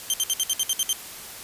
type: tone bursts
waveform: 15% pulse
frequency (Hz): 3136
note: G7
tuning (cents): 0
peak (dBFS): -13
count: 9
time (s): 0.1-0.929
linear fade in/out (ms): 0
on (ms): 37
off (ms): 62
effects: white hiss -39 dBFS RMS until 1.43 s + resampled to 32000 Hz